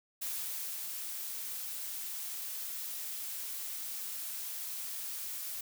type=noise with ADSR envelope; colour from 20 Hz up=blue; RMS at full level=-37 dBFS; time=0.21-5.61 s; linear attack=13 ms; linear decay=570 ms; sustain=-3 dB; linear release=4 ms; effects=none

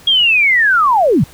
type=linear sweep; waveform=sine; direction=down; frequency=3300 to 103.83 Hz; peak=-8 dBFS; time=0.07-1.24 s; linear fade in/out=5 ms; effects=pink hiss -41 dBFS RMS until 1.33 s

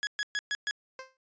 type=tone bursts; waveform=sawtooth; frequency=1675 Hz; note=G#6; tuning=14 cents sharp; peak=-25 dBFS; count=5; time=0.03-0.71 s; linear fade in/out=0 ms; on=40 ms; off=120 ms
type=tone with exponential decay; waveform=15% pulse; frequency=523.3 Hz; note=C5; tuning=in tune; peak=-31 dBFS; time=0.99-1.17 s; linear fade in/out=1 ms; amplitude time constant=37 ms
effects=resampled to 16000 Hz

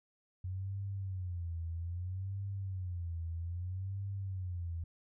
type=tone with vibrato; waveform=sine; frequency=90.6 Hz; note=F#2; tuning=36 cents flat; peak=-36 dBFS; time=0.44-4.84 s; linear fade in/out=5 ms; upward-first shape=sine; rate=0.62 Hz; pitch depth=150 cents each way; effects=none

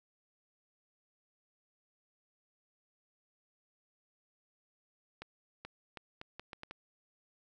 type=accelerating click train; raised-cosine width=0.3 ms; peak=-28 dBFS; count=8; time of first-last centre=5.22-6.71 s; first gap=430 ms; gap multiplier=0.75; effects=none

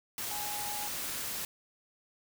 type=tone in noise; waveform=sine; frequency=830.6 Hz; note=G#5; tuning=in tune; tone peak=-40 dBFS; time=0.31-0.88 s; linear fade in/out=2 ms; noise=white; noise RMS=-37 dBFS; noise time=0.18-1.45 s; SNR=-6 dB; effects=none

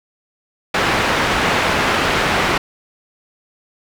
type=low-pass noise; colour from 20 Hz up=white; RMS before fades=-17 dBFS; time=0.74-2.58 s; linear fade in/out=5 ms; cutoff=2000 Hz; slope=12 dB/octave; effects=none

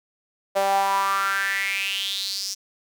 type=tone with high-pass filter sweep; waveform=sawtooth; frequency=196 Hz; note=G3; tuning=in tune; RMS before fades=-24 dBFS; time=0.55-2.55 s; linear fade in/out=20 ms; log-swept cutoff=620 to 5700 Hz; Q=6.5; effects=none

